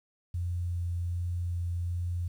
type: tone with vibrato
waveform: sine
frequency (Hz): 87.31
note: F2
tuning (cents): 0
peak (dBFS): -29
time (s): 0.34-2.28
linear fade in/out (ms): 5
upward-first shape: sine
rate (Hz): 1.3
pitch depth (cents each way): 9
effects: 10-bit